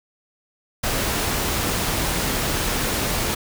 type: noise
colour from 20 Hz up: pink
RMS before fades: -23 dBFS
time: 0.83-3.35 s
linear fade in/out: 10 ms
effects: none